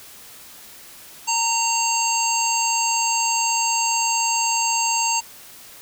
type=harmonic tone with a mistuned harmonic; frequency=919 Hz; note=A#5; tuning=25 cents flat; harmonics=1 / 3 / 5 / 7 / 8; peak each=-22 / -26 / -28 / -26 / -24 dBFS; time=1.27-5.21 s; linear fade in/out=20 ms; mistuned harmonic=8; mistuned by=+55 cents; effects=white hiss -43 dBFS RMS until 5.81 s